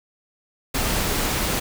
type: noise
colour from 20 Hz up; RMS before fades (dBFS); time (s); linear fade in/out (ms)
pink; -23; 0.74-1.6; 10
effects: none